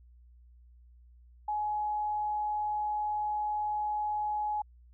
sine tone, 842 Hz, G#5, 24 cents sharp, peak -29 dBFS, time 1.48-4.62 s, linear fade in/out 5 ms, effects added 60 Hz sine -54 dBFS peak until 4.93 s

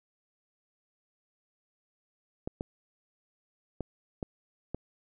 clicks, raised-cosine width 2 ms, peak -20 dBFS, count 5, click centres 2.475 / 2.609 / 3.807 / 4.228 / 4.746 s, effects none

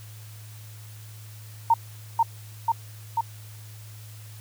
sine tone with echo, 917 Hz, A#5, 29 cents flat, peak -14 dBFS, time 1.7-1.74 s, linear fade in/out 5 ms, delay 490 ms, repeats 3, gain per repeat -2 dB, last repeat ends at 3.21 s, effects added 107 Hz sine -41 dBFS peak until 4.4 s + white hiss -50 dBFS RMS until 4.4 s

